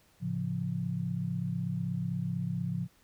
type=chord; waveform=sine; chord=A augmented; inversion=none; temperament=equal; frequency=110 / 138.59 / 174.61 Hz; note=A2 / C#3 / E#3; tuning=0 / 0 / 0 cents; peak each=-37 / -35 / -33 dBFS; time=0.2-2.88 s; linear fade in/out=50 ms; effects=pink hiss -65 dBFS RMS until 3.03 s